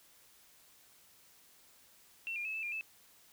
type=tone with pitch steps; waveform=sine; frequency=2702 / 2410 / 2592 / 2632 / 2404 / 2621 Hz; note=E7 / D7 / E7 / E7 / D7 / E7; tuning=+42 / +44 / -30 / -3 / +40 / -11 cents; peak=-36 dBFS; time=2.27-2.81 s; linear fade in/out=0 ms; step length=90 ms; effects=white hiss -63 dBFS RMS until 3.32 s